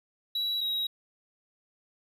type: tone pair in turn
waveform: triangle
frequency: 3906 / 3830 Hz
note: B7 / A#7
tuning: -20 / +46 cents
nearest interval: unison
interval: 34 cents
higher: first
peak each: -26 dBFS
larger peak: neither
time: 0.35-0.61 / 0.61-0.87 s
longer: neither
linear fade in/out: 5 ms
effects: none